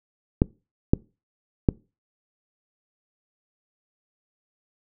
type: clicks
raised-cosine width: 3 ms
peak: -3 dBFS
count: 3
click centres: 0.419 / 0.935 / 1.688 s
effects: noise-tail reverb RT60 0.3 s tail -24 dB re dry